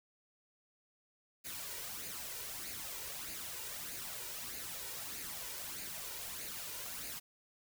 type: noise with flanger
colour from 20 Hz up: white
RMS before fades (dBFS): -44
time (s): 1.44-7.2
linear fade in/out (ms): 20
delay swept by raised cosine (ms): 0.44 to 2.14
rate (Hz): 1.6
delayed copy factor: +0.55
effects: none